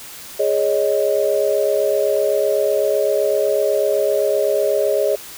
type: chord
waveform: sine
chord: Ab suspended fourth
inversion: none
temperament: equal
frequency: 415.3 / 554.4 / 622.3 Hz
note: Ab4 / Db5 / Eb5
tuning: 0 / 0 / 0 cents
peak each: -19 dBFS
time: 0.39-5.16 s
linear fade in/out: 10 ms
effects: white hiss -36 dBFS RMS until 5.37 s